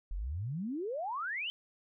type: exponential sweep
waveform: sine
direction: up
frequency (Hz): 39 to 3136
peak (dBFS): -34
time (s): 0.11-1.5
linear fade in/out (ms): 0
effects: none